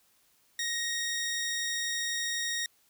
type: tone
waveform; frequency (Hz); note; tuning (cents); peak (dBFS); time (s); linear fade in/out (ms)
15% pulse; 1872; A#6; +7; -24; 0.59-2.66; 2
effects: white hiss -67 dBFS RMS until 2.89 s